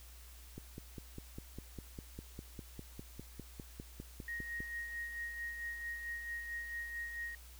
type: click train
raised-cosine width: 3 ms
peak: -32 dBFS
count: 21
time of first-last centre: 0.58-4.604 s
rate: 4.97 Hz
type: tone with tremolo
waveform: sine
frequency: 1874 Hz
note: A#6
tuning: 9 cents sharp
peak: -38 dBFS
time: 4.28-7.35 s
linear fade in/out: 2 ms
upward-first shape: sine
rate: 4.5 Hz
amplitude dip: 45%
effects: added 60 Hz sine -53 dBFS peak until 7.59 s + white hiss -59 dBFS RMS until 7.59 s